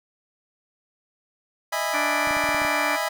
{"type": "chord", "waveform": "25% pulse", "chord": "E major seventh", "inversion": "third", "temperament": "just", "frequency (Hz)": [618.1, 659.3, 824.1, 988.9], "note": ["D#5", "E5", "G#5", "B5"], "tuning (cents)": [-12, 0, -14, 2], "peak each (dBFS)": -26, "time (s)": [1.72, 3.09], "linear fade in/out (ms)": 10}
{"type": "harmonic tone", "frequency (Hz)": 293.7, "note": "D4", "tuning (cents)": 0, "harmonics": [1, 2, 3, 4, 5, 6, 7, 8], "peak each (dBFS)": [-33, -36, -33, -31, -34, -31, -38, -28], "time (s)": [1.93, 2.97], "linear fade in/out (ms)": 20}
{"type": "clicks", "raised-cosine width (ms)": 3, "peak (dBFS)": -25, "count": 8, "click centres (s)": [2.273, 2.309, 2.368, 2.44, 2.49, 2.546, 2.618, 2.65]}
{"effects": []}